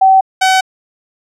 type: tone pair in turn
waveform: sine / sawtooth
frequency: 766 / 755.9 Hz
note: G5 / F#5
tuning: -40 / +37 cents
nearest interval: unison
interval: 23 cents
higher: first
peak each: -4 dBFS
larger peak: neither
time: 0.01-0.21 / 0.41-0.61 s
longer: neither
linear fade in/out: 10 ms
effects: low-pass 8000 Hz 12 dB/octave